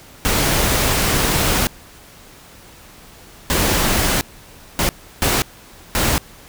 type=noise bursts at uneven times; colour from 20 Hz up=pink; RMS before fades=-17 dBFS; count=5; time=0.25-1.67 / 3.5-4.21 / 4.79-4.89 / 5.22-5.42 / 5.95-6.18 s; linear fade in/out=0 ms; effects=pink hiss -43 dBFS RMS until 6.48 s